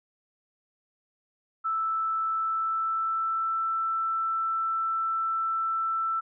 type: tone with pitch glide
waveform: sine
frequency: 1318.5 to 1330 Hz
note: E6 to E6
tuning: 0 to +15 cents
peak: -25 dBFS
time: 1.64-6.21 s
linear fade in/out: 20 ms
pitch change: +15 cents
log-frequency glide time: 2.29-3.59 s
effects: none